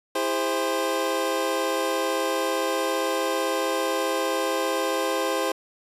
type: chord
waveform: 25% pulse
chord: E augmented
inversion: none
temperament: equal with one note detuned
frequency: 329.6 / 404.9 / 523.3 Hz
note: E4 / G#4 / B#4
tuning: 0 / -44 / 0 cents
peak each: -26 / -25 / -22 dBFS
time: 0.15-5.52 s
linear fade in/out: 5 ms
effects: resampled to 32000 Hz